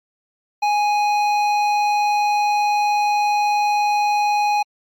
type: tone with hard clipping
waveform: sine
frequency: 830.6 Hz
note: G#5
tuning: in tune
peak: -17 dBFS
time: 0.62-4.63 s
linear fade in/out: 10 ms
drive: 11 dB
effects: MP3 64 kbps